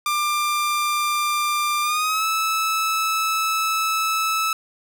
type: tone with pitch glide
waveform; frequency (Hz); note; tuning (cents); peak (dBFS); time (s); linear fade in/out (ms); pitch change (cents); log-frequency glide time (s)
sawtooth; 1191 to 1306.3; D6 to E6; +24 to -16; -16; 0.06-4.53; 2; +160; 1.82-2.25
effects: none

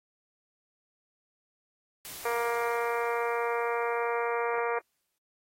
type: noise with exponential decay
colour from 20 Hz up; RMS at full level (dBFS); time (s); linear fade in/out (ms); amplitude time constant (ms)
white; -41; 2.05-5.18; 0; 680
type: harmonic tone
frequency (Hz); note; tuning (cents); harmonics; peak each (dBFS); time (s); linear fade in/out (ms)
235.2; A#3; +16; 2 / 3 / 4 / 5 / 6 / 7 / 8 / 9 / 10; -30 / -36 / -34 / -36 / -38 / -43 / -42 / -42 / -42; 2.25-4.79; 5
effects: AAC 48 kbps

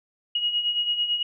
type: beating tone pair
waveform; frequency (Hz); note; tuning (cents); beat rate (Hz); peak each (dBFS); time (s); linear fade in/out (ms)
sine; 2885 / 2894; F#7 / F#7; -44 / -39; 9; -30 / -23; 0.35-1.23; 5
effects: none

